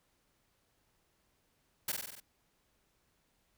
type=noise with echo; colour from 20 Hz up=white; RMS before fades=-34 dBFS; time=1.88-1.92 s; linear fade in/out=5 ms; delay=47 ms; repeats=6; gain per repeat=-3 dB; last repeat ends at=2.202 s; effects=pink hiss -75 dBFS RMS until 3.57 s